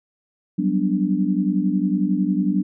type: chord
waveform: sine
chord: G major seventh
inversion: third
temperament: equal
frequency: 185 / 196 / 246.9 / 293.7 Hz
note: F#3 / G3 / B3 / D4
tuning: 0 / 0 / 0 / 0 cents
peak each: -22 / -22 / -26 / -23 dBFS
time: 0.58-2.63 s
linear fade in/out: 10 ms
effects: none

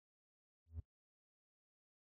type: tone with exponential growth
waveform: triangle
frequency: 81.7 Hz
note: E2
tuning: 15 cents flat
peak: -38 dBFS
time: 0.66-0.8 s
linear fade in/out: 5 ms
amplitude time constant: 30 ms
effects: noise-tail reverb RT60 0.1 s tail -18 dB re dry

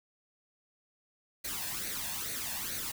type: noise with flanger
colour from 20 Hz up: white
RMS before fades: -37 dBFS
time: 1.44-2.92 s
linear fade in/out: 10 ms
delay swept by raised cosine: 0.47 to 1.17 ms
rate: 2.3 Hz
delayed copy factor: +0.65
effects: none

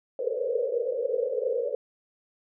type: band-pass noise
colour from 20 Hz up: pink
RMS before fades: -28 dBFS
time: 0.19-1.75 s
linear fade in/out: 2 ms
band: 450 to 540 Hz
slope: 96 dB/octave
effects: none

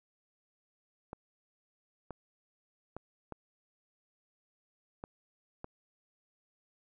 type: clicks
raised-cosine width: 1 ms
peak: -27 dBFS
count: 6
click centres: 1.131 / 2.107 / 2.966 / 3.323 / 5.039 / 5.644 s
effects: none

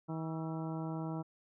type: harmonic tone with a mistuned harmonic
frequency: 160.6 Hz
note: E3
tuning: 45 cents flat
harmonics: 1 / 2 / 3 / 4 / 5 / 6 / 7 / 8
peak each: -38 / -41 / -50 / -48 / -49 / -50 / -56 / -53 dBFS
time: 0.08-1.23 s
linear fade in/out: 20 ms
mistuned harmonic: 8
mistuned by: +61 cents
effects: none

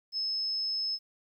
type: tone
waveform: sine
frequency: 5200 Hz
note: E8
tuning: 24 cents flat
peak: -29 dBFS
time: 0.12-0.99 s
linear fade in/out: 50 ms
effects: 11-bit

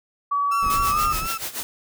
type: tone with pitch glide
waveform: sine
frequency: 1139 to 1220.7 Hz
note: C#6 to D#6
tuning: +47 to -33 cents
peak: -19 dBFS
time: 0.31-1.13 s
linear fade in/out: 10 ms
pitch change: +120 cents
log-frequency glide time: 0.9-0.97 s
type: tone with vibrato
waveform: 35% pulse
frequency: 1318.5 Hz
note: E6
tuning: in tune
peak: -25 dBFS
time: 0.51-1.38 s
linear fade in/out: 10 ms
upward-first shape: triangle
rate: 4.1 Hz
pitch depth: 59 cents each way
type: noise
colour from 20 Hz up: brown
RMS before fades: -31 dBFS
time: 0.62-1.27 s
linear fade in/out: 10 ms
type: noise with tremolo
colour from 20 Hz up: white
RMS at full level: -28 dBFS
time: 0.7-1.63 s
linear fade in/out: 0 ms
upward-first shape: sine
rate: 7 Hz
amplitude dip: 80%
effects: none

